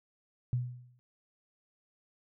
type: tone with exponential decay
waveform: sine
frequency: 123.47 Hz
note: B2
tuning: in tune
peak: -25 dBFS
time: 0.53-0.99 s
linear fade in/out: 0 ms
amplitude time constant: 100 ms
effects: none